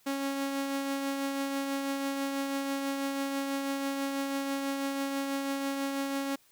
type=tone with tremolo; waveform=sawtooth; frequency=275.3 Hz; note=C#4; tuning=12 cents flat; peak=-25 dBFS; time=0.06-6.36 s; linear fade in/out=10 ms; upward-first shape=triangle; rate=6.1 Hz; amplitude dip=35%; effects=white hiss -64 dBFS RMS until 6.51 s